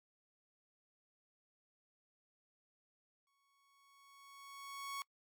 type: tone with exponential growth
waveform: sawtooth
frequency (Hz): 1110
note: C#6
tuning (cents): +2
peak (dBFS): -36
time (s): 3.27-5.02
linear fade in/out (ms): 1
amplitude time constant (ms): 380
effects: noise-tail reverb RT60 0.1 s tail -26 dB re dry + MP3 96 kbps